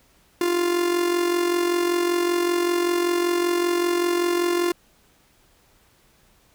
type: tone with amplitude modulation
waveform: 45% pulse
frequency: 349.2 Hz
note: F4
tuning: in tune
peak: -17 dBFS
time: 0.41-4.72 s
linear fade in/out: 2 ms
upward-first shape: sine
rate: 45.2 Hz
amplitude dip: 55%
effects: pink hiss -59 dBFS RMS until 6.54 s